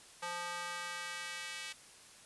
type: tone with high-pass filter sweep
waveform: square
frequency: 174.61 Hz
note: F3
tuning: in tune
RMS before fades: -42 dBFS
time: 0.22-1.73 s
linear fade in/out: 10 ms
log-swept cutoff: 890 to 2400 Hz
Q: 1.3
effects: white hiss -57 dBFS RMS until 2.25 s + resampled to 24000 Hz